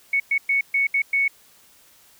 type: tone bursts at uneven times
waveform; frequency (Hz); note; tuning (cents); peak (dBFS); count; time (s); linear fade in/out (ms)
sine; 2217; C#7; 0; -17; 6; 0.13-0.2 / 0.31-0.38 / 0.49-0.61 / 0.74-0.87 / 0.94-1.02 / 1.13-1.28; 5
effects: white hiss -54 dBFS RMS until 2.19 s

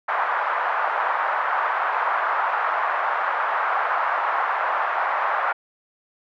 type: band-pass noise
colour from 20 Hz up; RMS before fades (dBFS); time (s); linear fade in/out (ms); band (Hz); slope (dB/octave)
white; -23; 0.08-5.53; 10; 730 to 1400; 24
effects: none

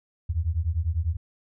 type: beating tone pair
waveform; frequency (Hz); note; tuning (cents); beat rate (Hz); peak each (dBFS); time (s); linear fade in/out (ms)
sine; 77.5 / 87.5; D#2 / F2; -6 / +4; 10; -26; 0.29-1.17; 10
effects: none

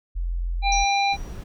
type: tone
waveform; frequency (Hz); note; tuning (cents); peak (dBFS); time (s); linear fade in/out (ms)
sine; 43.13; F1; -21; -23; 0.15-0.85; 20
type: harmonic tone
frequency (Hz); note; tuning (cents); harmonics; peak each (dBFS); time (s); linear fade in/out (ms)
797; G5; +28; 1 / 3 / 5; -20 / -25 / -27; 0.62-1.17; 50
type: tone with exponential decay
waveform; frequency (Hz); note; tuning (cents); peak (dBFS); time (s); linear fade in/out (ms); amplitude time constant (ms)
sine; 5780; F#8; -41; -23; 0.72-1.41; 2; 150
type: noise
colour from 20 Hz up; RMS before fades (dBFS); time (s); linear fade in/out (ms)
brown; -34; 1.12-1.44; 10
effects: none

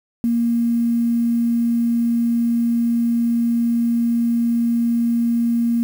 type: tone with quantisation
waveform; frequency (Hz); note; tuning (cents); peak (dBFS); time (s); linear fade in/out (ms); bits
sine; 234.4; A#3; +10; -15; 0.24-5.83; 0; 7
effects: none

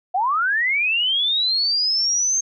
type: linear sweep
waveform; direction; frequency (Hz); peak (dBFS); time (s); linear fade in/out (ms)
sine; up; 698.5 to 6400; -17; 0.14-2.41; 10
effects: none

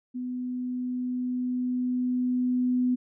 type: tone with level ramp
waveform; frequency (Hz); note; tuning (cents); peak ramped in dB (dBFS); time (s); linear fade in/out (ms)
sine; 250; B3; +21; -30 to -21; 0.14-2.96; 20
effects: none

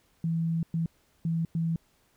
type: tone bursts at uneven times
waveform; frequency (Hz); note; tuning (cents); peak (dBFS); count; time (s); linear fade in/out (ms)
sine; 164.81; E3; 0; -25; 4; 0.24-0.63 / 0.74-0.86 / 1.25-1.45 / 1.55-1.76; 2
effects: pink hiss -67 dBFS RMS until 2.16 s

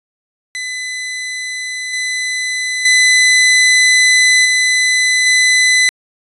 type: tone with level steps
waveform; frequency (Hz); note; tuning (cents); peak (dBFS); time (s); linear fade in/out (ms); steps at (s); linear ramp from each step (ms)
sawtooth; 2009; B6; +29; -17 / -13 / -4 / -7 / -5; 0.55-5.89; 0; 1.93 / 2.85 / 4.45 / 5.26; 5
effects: resampled to 24000 Hz

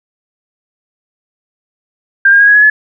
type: tone with pitch steps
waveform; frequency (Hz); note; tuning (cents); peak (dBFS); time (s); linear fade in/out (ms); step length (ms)
sine; 1593 / 1616.2 / 1639.7 / 1663.5 / 1687.7 / 1712.3; G6 / G#6 / G#6 / G#6 / G#6 / A6; +27 / -48 / -23 / +2 / +27 / -48; -3; 2.25-2.7; 5; 75
effects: none

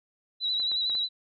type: tone with vibrato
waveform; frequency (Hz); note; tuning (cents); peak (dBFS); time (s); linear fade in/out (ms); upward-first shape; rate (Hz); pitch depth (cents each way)
sine; 3929; B7; -10; -25; 0.4-1.09; 50; sine; 11; 45
type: clicks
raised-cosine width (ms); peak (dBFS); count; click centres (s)
0.5; -30; 4; 0.6 / 0.716 / 0.899 / 0.952
effects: none

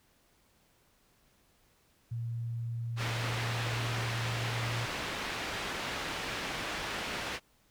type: tone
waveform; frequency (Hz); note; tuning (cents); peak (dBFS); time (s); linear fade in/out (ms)
sine; 116.54; A#2; 0; -33; 2.11-4.86; 10
type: low-pass noise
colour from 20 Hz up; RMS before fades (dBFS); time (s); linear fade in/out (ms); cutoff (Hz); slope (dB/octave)
white; -37; 2.96-7.4; 50; 2800; 12
effects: pink hiss -68 dBFS RMS until 7.7 s

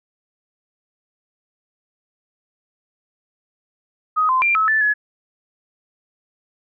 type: tone with pitch steps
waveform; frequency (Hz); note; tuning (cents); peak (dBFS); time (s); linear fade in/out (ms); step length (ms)
sine; 1255 / 1034 / 2378 / 1294 / 1755 / 1696; D#6 / C6 / D7 / E6 / A6 / G#6; +15 / -21 / +21 / -32 / -5 / +36; -14; 4.16-4.94; 20; 130
effects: none

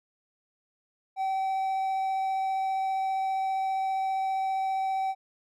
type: tone with vibrato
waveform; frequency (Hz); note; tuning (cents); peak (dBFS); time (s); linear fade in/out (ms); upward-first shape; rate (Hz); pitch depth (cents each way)
triangle; 768; G5; -36; -24; 1.16-5.15; 50; triangle; 15; 8
effects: none

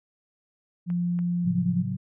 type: tone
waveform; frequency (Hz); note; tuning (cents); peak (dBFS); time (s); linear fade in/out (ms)
sine; 175; F3; +4; -23; 0.86-1.86; 50
type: clicks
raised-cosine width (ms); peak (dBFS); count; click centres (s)
0.5; -31; 2; 0.902 / 1.19
type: chord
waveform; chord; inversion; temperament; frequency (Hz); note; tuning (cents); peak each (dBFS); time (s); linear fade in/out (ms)
sine; F# minor; first; equal with one note detuned; 110 / 137.08 / 185; A2 / C#3 / F#3; 0 / -19 / 0; -32 / -32 / -29; 1.44-1.97; 20
effects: none

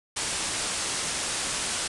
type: low-pass noise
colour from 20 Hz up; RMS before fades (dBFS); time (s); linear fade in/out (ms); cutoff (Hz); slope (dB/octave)
white; -30; 0.16-1.88; 10; 10000; 96
effects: none

